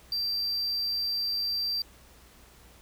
triangle tone, 4699 Hz, D8, in tune, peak -26 dBFS, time 0.12-1.82 s, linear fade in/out 2 ms, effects added 60 Hz sine -57 dBFS peak until 2.81 s + pink hiss -56 dBFS RMS until 2.81 s

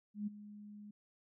sine tone with ADSR envelope, 207.7 Hz, G#3, in tune, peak -34 dBFS, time 0.14-0.91 s, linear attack 130 ms, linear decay 16 ms, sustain -15 dB, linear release 6 ms, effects none

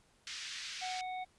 white band-pass noise, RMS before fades -44 dBFS, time 0.27-1.01 s, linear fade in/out 0 ms, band 1600 to 5600 Hz, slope 24 dB/octave
harmonic tone, 740 Hz, F#5, in tune, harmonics 1 / 3 / 5, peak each -38 / -47 / -54 dBFS, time 0.81-1.25 s, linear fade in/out 20 ms
effects pink hiss -69 dBFS RMS until 1.38 s + resampled to 24000 Hz

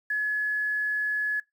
sine tone with quantisation, 1700 Hz, G#6, 40 cents sharp, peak -24 dBFS, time 0.1-1.4 s, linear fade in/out 5 ms, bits 9, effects noise-tail reverb RT60 0.2 s tail -24 dB re dry

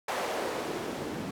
white noise with band-pass filter sweep, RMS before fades -34 dBFS, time 0.08-1.31 s, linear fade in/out 5 ms, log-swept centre 670 to 220 Hz, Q 1.4, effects none

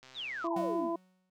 click train, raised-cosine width 0.2 ms, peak -36 dBFS, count 58, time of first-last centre 0.03-0.468 s, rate 130 Hz
sine exponential sweep, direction down, 4091 to 207.7 Hz, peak -36 dBFS, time 0.14-0.9 s, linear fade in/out 50 ms
harmonic tone, 335.8 Hz, E4, 32 cents sharp, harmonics 1 / 2 / 3, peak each -33 / -36 / -38 dBFS, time 0.44-0.96 s, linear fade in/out 5 ms
45% pulse tone with exponential decay, 185 Hz, F#3, in tune, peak -37 dBFS, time 0.56-1.3 s, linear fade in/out 5 ms, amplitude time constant 160 ms
effects none

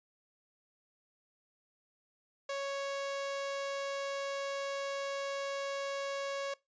sawtooth tone, 554.4 Hz, C#5, in tune, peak -31 dBFS, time 2.49-6.54 s, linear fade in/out 5 ms, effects noise-tail reverb RT60 0.2 s tail -22 dB re dry + resampled to 16000 Hz

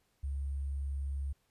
sine tone with sample-and-hold, 69.3 Hz, C#2, in tune, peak -33 dBFS, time 0.23-1.33 s, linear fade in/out 10 ms, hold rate 8820 Hz, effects pink hiss -75 dBFS RMS until 1.5 s + resampled to 32000 Hz

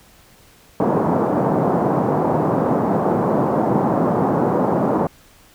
pink band-pass noise, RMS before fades -18 dBFS, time 0.8-5.07 s, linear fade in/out 2 ms, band 150 to 970 Hz, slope 24 dB/octave, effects pink hiss -50 dBFS RMS until 5.54 s

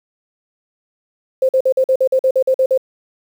sine tone bursts, 523.3 Hz, C5, in tune, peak -10 dBFS, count 12, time 1.42-2.777 s, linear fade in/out 5 ms, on 70 ms, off 47 ms, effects 7-bit

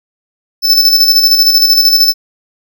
square tone with tremolo, 5274 Hz, E8, in tune, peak -4 dBFS, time 0.62-2.14 s, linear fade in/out 50 ms, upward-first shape square, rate 13 Hz, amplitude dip 45%, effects none

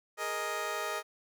15% pulse chord, Ab suspended second, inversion none, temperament just, 415.3 / 467.2 / 623 Hz, Ab4 / Bb4 / Eb5, 0 / +4 / +2 cents, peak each -33 / -33 / -30 dBFS, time 0.17-1.03 s, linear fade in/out 50 ms, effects none

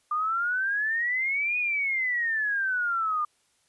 sine exponential two-way sweep, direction up then down, 1200 to 2489 to 1200 Hz, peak -24 dBFS, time 0.11-3.25 s, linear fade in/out 5 ms, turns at 1.58 s, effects white hiss -68 dBFS RMS until 3.68 s + resampled to 24000 Hz

